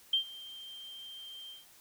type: tone with ADSR envelope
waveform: sine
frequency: 3157 Hz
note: G7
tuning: 12 cents sharp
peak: -23 dBFS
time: 0.13-1.66 s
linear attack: 5 ms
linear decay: 100 ms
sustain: -21 dB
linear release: 160 ms
effects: white hiss -59 dBFS RMS until 1.8 s